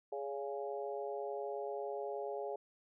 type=harmonic tone with a mistuned harmonic; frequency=138.59 Hz; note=C#3; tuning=in tune; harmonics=3 / 4 / 5 / 6; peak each=-41 / -43 / -45 / -47 dBFS; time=0.12-2.56 s; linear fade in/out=5 ms; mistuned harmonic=4; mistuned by=+26 cents; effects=none